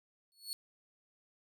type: tone with exponential growth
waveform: sawtooth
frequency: 4394 Hz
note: C#8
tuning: 16 cents flat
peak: -32 dBFS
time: 0.32-0.53 s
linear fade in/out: 0 ms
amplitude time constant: 44 ms
effects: none